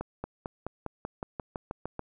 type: accelerating click train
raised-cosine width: 1 ms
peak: -20 dBFS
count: 12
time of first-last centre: 0.01-1.994 s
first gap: 230 ms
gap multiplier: 0.95
effects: none